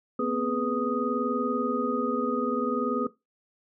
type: tone cluster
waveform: sine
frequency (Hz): 237.6 / 258.1 / 417.8 / 495.5 / 1245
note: A#3 / C4 / G#4 / B4 / D#6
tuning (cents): +33 / -23 / +10 / +6 / +1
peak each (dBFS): -31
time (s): 0.19-3.07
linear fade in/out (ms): 5
effects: noise-tail reverb RT60 0.2 s tail -17 dB re dry